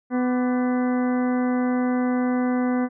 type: harmonic tone with a mistuned harmonic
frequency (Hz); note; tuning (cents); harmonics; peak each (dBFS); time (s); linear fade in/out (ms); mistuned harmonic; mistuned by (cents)
250.1; B3; +22; 1 / 2 / 3 / 4 / 5 / 6 / 7 / 8; -20 / -29 / -32 / -38 / -37 / -38 / -43 / -41; 0.1-2.89; 50; 5; -98
effects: none